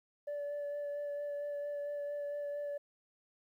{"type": "tone with vibrato", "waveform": "sine", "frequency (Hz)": 579, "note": "D5", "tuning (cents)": -25, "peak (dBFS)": -34, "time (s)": [0.27, 2.78], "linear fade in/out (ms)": 10, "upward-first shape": "sine", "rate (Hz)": 4.4, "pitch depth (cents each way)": 13, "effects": ["tanh soft clip ceiling -35 dBFS", "12-bit"]}